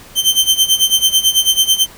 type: tone with tremolo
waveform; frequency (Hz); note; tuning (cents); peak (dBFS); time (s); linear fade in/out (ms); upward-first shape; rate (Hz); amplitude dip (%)
sawtooth; 3108; G7; -16; -4; 0.15-1.87; 50; sine; 9.1; 85
effects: pink hiss -39 dBFS RMS until 1.97 s